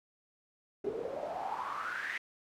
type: noise with band-pass filter sweep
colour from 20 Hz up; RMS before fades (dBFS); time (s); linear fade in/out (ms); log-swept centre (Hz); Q
pink; -38; 0.84-2.18; 5; 380 to 2000; 7.8
effects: none